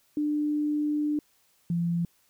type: tone pair in turn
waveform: sine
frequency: 297.9 / 170.82 Hz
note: D4 / F3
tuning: +25 / -38 cents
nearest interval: minor seventh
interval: 963 cents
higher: first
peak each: -24 dBFS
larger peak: neither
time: 0.17-1.19 / 1.7-2.05 s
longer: first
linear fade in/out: 2 ms
effects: white hiss -66 dBFS RMS until 2.29 s